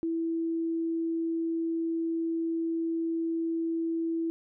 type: tone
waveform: sine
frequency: 329.6 Hz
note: E4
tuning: in tune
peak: -27 dBFS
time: 0.03-4.3 s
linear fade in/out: 0 ms
effects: none